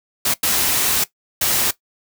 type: noise bursts at uneven times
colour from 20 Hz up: white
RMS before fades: -18 dBFS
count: 3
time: 0.25-0.34 / 0.43-1.04 / 1.41-1.71 s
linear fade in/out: 5 ms
effects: noise-tail reverb RT60 0.1 s tail -17 dB re dry